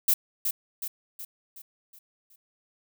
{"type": "noise with echo", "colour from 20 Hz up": "violet", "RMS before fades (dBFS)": -21, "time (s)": [0.08, 0.14], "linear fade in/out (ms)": 5, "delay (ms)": 370, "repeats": 6, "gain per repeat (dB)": -6, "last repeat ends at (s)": 2.36, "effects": []}